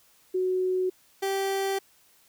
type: tone pair in turn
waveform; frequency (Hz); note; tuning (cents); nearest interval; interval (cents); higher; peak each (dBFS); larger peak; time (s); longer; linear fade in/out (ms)
sine / 30% pulse; 370 / 389.8; F#4 / G4; 0 / -10; minor second; 90; second; -23; neither; 0.34-0.9 / 1.22-1.79; second; 10
effects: white hiss -61 dBFS RMS until 2.28 s